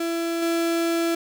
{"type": "tone with level steps", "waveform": "35% pulse", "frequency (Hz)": 334.7, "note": "E4", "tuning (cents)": 26, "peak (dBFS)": [-22, -19], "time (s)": [0, 1.15], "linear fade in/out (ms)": 5, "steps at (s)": 0.42, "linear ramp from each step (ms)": 5, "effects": ["9-bit"]}